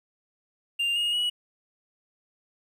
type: tone with pitch steps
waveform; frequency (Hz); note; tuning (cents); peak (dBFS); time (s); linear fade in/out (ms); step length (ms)
triangle; 2794 / 2858 / 2923; F7 / F7 / F#7; 0 / +39 / -22; -22; 0.79-1.3; 10; 170
effects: 10-bit